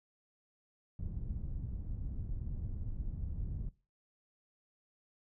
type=low-pass noise; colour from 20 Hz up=pink; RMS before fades=-39 dBFS; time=0.99-3.69 s; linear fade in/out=5 ms; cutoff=110 Hz; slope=12 dB/octave; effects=noise-tail reverb RT60 0.3 s tail -19 dB re dry